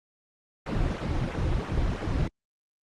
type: noise with flanger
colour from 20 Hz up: brown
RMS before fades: -27 dBFS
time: 0.66-2.28 s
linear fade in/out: 5 ms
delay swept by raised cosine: 0.2 to 5 ms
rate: 3 Hz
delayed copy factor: -0.85
effects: low-pass 5000 Hz 12 dB/octave + Opus 24 kbps